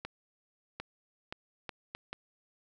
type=accelerating click train; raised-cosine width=0.3 ms; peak=-22 dBFS; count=6; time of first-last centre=0.05-2.13 s; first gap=750 ms; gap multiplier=0.7; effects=none